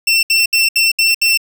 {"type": "tone bursts", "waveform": "25% pulse", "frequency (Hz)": 2696, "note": "E7", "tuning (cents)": 38, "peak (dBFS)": -6, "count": 6, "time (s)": [0.07, 1.375], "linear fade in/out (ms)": 5, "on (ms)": 160, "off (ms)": 69, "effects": []}